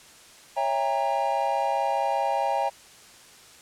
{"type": "chord", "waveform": "triangle", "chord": "C# diminished seventh", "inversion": "none", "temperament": "equal with one note detuned", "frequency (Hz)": [554.4, 659.3, 802.3, 932.3], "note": ["C#5", "E5", "G5", "Bb5"], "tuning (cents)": [0, 0, 40, 0], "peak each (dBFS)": [-28, -28, -24, -27], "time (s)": [0.56, 2.7], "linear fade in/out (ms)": 20, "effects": ["white hiss -50 dBFS RMS until 3.61 s", "low-pass 9000 Hz 12 dB/octave"]}